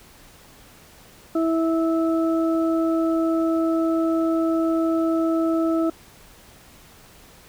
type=harmonic tone; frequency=327.1 Hz; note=E4; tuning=13 cents flat; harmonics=1 / 2 / 4; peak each=-19 / -26 / -31 dBFS; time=1.35-5.9 s; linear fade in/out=5 ms; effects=pink hiss -49 dBFS RMS until 7.48 s